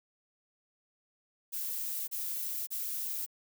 violet noise bursts, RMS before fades -36 dBFS, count 3, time 1.52-3.264 s, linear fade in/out 20 ms, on 560 ms, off 32 ms, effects none

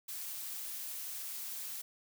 blue noise, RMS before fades -42 dBFS, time 0.08-1.82 s, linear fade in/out 10 ms, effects none

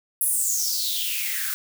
blue noise with high-pass filter sweep, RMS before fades -25 dBFS, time 0.21-1.54 s, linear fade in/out 0 ms, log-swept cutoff 11000 to 1400 Hz, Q 6.5, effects none

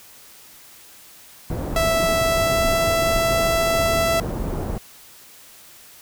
pink low-pass noise, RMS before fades -26 dBFS, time 1.5-4.78 s, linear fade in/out 2 ms, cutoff 690 Hz, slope 12 dB/octave
sawtooth tone with pitch glide, 659.3 to 663.9 Hz, E5 to E5, 0 to +12 cents, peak -14 dBFS, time 1.76-4.2 s, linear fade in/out 2 ms, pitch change +12 cents, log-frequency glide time 2.24-2.69 s
effects white hiss -46 dBFS RMS until 6.01 s

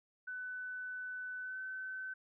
sine tone with pitch glide, 1500 to 1524.5 Hz, F#6 to G6, +23 to -49 cents, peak -40 dBFS, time 0.27-2.14 s, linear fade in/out 10 ms, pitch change +28 cents, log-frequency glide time 1.39-1.59 s, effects none

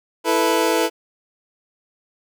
25% pulse chord, E suspended fourth, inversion none, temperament equal, 329.6 / 440 / 493.9 Hz, E4 / A4 / B4, 0 / 0 / 0 cents, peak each -17 dBFS, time 0.24-0.9 s, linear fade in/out 50 ms, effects none

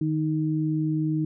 sine tone pair together, 154.13 / 312.2 Hz, D#3 / D#4, -16 / +6 cents, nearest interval octave, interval 1222 cents, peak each -25 dBFS, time 0.01-1.25 s, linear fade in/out 5 ms, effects none

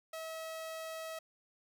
sawtooth tone, 644 Hz, E5, 41 cents flat, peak -37 dBFS, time 0.13-1.19 s, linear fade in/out 5 ms, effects none

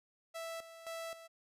sawtooth tone with tremolo, 659.3 Hz, E5, in tune, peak -37 dBFS, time 0.34-1.28 s, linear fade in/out 20 ms, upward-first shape square, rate 1.9 Hz, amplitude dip 70%, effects resampled to 32000 Hz

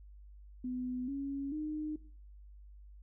sine tone with pitch steps, 251.3 / 277.2 / 305.8 Hz, B3 / C#4 / D#4, +30 / 0 / -30 cents, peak -35 dBFS, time 0.64-1.96 s, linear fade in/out 5 ms, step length 440 ms, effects noise-tail reverb RT60 0.5 s tail -19 dB re dry + added 50 Hz sine -51 dBFS peak until 3.02 s

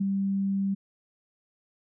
sine tone with ADSR envelope, 196 Hz, G3, in tune, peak -22 dBFS, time 0-0.75 s, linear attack 13 ms, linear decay 10 ms, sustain -2 dB, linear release 16 ms, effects none

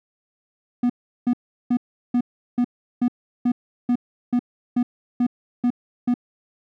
triangle tone bursts, 244 Hz, B3, 21 cents flat, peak -14 dBFS, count 13, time 0.83-6.141 s, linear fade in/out 5 ms, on 67 ms, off 370 ms, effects none

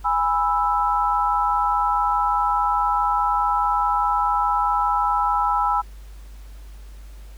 sine chord, E major, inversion first, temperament just, 824.1 / 988.9 / 1318.5 Hz, G#5 / B5 / E6, -14 / +2 / 0 cents, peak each -22 dBFS, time 0.04-5.82 s, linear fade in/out 20 ms, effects added 50 Hz sine -37 dBFS peak until 7.37 s + pink hiss -53 dBFS RMS until 7.37 s

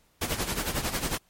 pink noise with tremolo, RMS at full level -27 dBFS, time 0.21-1.18 s, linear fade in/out 10 ms, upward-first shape sine, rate 11 Hz, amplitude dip 70%, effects pink hiss -65 dBFS RMS until 1.29 s + MP3 64 kbps

